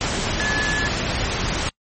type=tone in noise; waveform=sine; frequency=1716 Hz; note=A6; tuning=44 cents flat; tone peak=-21 dBFS; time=0.4-0.88 s; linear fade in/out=0 ms; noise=pink; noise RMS=-23 dBFS; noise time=0.01-1.69 s; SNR=-1 dB; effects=noise-tail reverb RT60 0.1 s tail -26 dB re dry + MP3 32 kbps